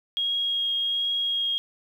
sine tone with vibrato, 3273 Hz, G#7, 26 cents flat, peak -23 dBFS, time 0.17-1.58 s, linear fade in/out 0 ms, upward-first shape triangle, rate 1.3 Hz, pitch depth 10 cents each way, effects 9-bit

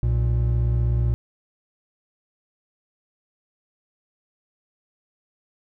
triangle tone pair together, 62 / 118.06 Hz, B1 / A#2, +7 / +22 cents, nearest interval major seventh, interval 1115 cents, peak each -19 dBFS, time 0.03-1.14 s, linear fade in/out 0 ms, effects none

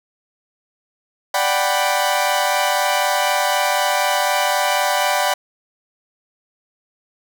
sawtooth chord, G major seventh, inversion second, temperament equal, 587.3 / 740 / 784 / 987.8 Hz, D5 / F#5 / G5 / B5, 0 / 0 / 0 / 0 cents, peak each -18 dBFS, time 1.34-5.34 s, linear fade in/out 5 ms, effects none

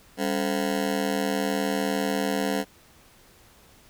20% pulse ring-modulated tone, 239.1 Hz, A#3, 44 cents sharp, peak -16 dBFS, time 0.17-2.65 s, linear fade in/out 50 ms, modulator 40 Hz, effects pink hiss -55 dBFS RMS until 3.89 s

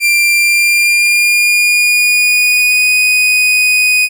40% pulse tone with pitch glide, 2374 to 2488 Hz, D7 to D#7, +18 to -1 cents, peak -7 dBFS, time 0-4.09 s, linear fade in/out 50 ms, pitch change +81 cents, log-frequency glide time 0.35-2.95 s, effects none

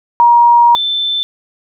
sine tone pair in turn, 948 / 3536 Hz, A#5 / A7, +29 / +8 cents, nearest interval octave + major seventh, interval 2279 cents, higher second, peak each -4 / -13 dBFS, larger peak first, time 0.2-0.75 / 0.75-1.23 s, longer first, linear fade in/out 0 ms, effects none

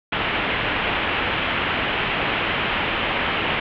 white low-pass noise, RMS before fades -23 dBFS, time 0.12-3.6 s, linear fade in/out 5 ms, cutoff 3100 Hz, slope 48 dB/octave, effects none

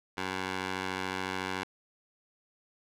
15% pulse tone with band-pass filter, 93.8 Hz, F#2, 24 cents sharp, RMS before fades -35 dBFS, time 0.17-1.64 s, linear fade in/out 10 ms, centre 1800 Hz, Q 0.62, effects none

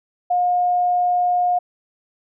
sine tone, 715 Hz, F5, 41 cents sharp, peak -15 dBFS, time 0.3-1.59 s, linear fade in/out 10 ms, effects none

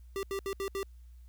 square tone bursts at uneven times, 392 Hz, G4, in tune, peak -33 dBFS, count 5, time 0.16-0.23 / 0.31-0.39 / 0.46-0.53 / 0.6-0.68 / 0.75-0.83 s, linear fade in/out 0 ms, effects added 60 Hz sine -49 dBFS peak until 1.28 s + white hiss -74 dBFS RMS until 1.28 s

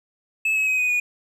triangle tone with pitch steps, 2603 / 2566 / 2529 / 2493 / 2457 Hz, E7 / E7 / D#7 / D#7 / D#7, -22 / -47 / +28 / +3 / -22 cents, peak -17 dBFS, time 0.45-1 s, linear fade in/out 5 ms, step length 110 ms, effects none

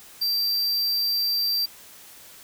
square tone, 4699 Hz, D8, in tune, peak -22 dBFS, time 0.21-1.66 s, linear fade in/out 10 ms, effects white hiss -47 dBFS RMS until 2.43 s

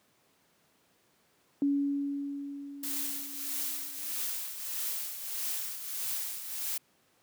sine tone with exponential decay, 282.1 Hz, C#4, 30 cents sharp, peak -23 dBFS, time 1.62-4.25 s, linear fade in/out 1 ms, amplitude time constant 570 ms
blue noise with tremolo, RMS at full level -33 dBFS, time 2.83-6.78 s, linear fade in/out 5 ms, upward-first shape triangle, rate 1.6 Hz, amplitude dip 65%
effects pink hiss -68 dBFS RMS until 7.22 s + high-pass 150 Hz 12 dB/octave

